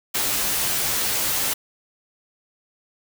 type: noise with comb filter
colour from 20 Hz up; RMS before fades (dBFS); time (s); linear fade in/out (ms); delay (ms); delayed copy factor
white; -23; 0.14-1.54; 10; 12; -0.55
effects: none